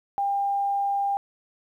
sine tone, 799 Hz, G5, 33 cents sharp, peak -22 dBFS, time 0.18-1.17 s, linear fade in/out 0 ms, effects 10-bit

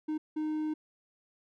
triangle tone bursts at uneven times, 308.4 Hz, D#4, 15 cents flat, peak -28 dBFS, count 2, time 0.08-0.18 / 0.36-0.74 s, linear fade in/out 10 ms, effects none

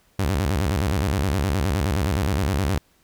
sawtooth tone with vibrato, 82.41 Hz, E2, in tune, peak -16 dBFS, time 0.19-2.78 s, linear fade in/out 0 ms, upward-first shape square, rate 9.6 Hz, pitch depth 300 cents each way, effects pink hiss -61 dBFS RMS until 3.03 s

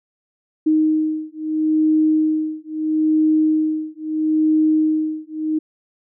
sine beating tone pair, 311.1 / 311.86 Hz, D#4 / D#4, 0 / +4 cents, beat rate 0.76 Hz, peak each -18 dBFS, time 0.66-5.59 s, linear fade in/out 10 ms, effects none

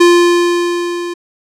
square tone with level ramp, 348.1 Hz, F4, 6 cents flat, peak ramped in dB -4 to -20 dBFS, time 0-1.14 s, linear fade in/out 10 ms, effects low-pass 8000 Hz 12 dB/octave

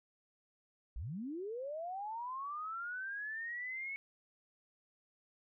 sine linear sweep, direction up, 43.65 to 2217 Hz, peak -39 dBFS, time 0.96-3.96 s, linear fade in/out 0 ms, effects none

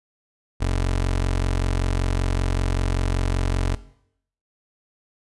25% pulse tone, 45.21 Hz, F#1, 39 cents flat, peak -16 dBFS, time 0.6-3.76 s, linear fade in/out 20 ms, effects noise-tail reverb RT60 0.7 s tail -17 dB re dry + resampled to 24000 Hz

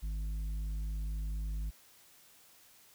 sine tone with tanh clipping, 51.91 Hz, G#1, in tune, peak -35 dBFS, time 0.02-1.71 s, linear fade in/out 20 ms, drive 7 dB, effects white hiss -61 dBFS RMS until 2.94 s

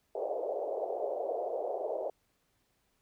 white band-pass noise, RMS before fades -35 dBFS, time 0.15-2.1 s, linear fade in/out 5 ms, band 410 to 690 Hz, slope 48 dB/octave, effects pink hiss -75 dBFS RMS until 3.01 s

